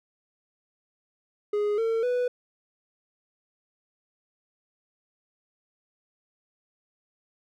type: tone with pitch steps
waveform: triangle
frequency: 415.3 / 452.9 / 493.9 Hz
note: G#4 / A#4 / B4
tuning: 0 / -50 / 0 cents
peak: -21 dBFS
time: 1.53-2.28 s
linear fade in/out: 5 ms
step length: 250 ms
effects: none